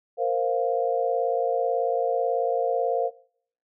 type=chord; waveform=sine; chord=Bb suspended second; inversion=none; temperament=just; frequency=466.2 / 524.4 / 699.2 Hz; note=Bb4 / C5 / F5; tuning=0 / +4 / +2 cents; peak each=-26 dBFS; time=0.17-3.11 s; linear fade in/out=50 ms; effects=noise-tail reverb RT60 0.6 s tail -22 dB re dry